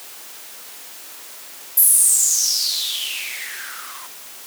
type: noise with band-pass filter sweep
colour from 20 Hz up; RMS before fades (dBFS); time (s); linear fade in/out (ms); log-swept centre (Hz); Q
violet; -19; 1.77-4.07; 5; 12000 to 980; 8
effects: white hiss -38 dBFS RMS until 4.46 s + high-pass 300 Hz 12 dB/octave